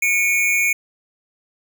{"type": "tone pair together", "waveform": "square", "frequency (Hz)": [2217, 2412], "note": ["C#7", "D7"], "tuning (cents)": [0, 46], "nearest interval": "minor second", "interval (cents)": 146, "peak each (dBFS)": -19, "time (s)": [0.02, 0.73], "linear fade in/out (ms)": 5, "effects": []}